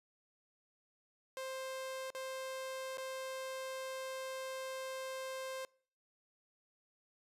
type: tone with dropouts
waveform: sawtooth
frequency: 525 Hz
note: C5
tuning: 6 cents sharp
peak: -37 dBFS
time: 1.37-5.65 s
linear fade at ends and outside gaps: 1 ms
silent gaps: 2.104-2.149 / 2.973-2.981 s
effects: noise-tail reverb RT60 0.5 s tail -25 dB re dry + resampled to 32000 Hz